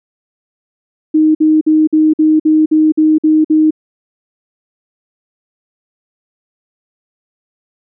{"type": "tone bursts", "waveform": "sine", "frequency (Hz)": 311.1, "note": "D#4", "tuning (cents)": 0, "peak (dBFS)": -6, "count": 10, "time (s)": [1.14, 3.708], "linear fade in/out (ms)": 10, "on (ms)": 210, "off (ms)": 52, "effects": []}